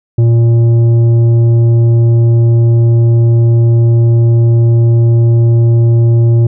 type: tone with tanh clipping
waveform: sine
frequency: 116.54 Hz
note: A#2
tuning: in tune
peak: -6 dBFS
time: 0.18-6.47 s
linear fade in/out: 5 ms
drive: 8 dB
effects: none